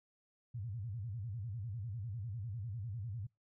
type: tone with vibrato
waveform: sine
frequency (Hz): 108.1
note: A2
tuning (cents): -30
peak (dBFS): -39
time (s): 0.54-3.27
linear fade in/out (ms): 10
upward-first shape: square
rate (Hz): 10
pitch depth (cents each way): 190
effects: noise-tail reverb RT60 0.2 s tail -26 dB re dry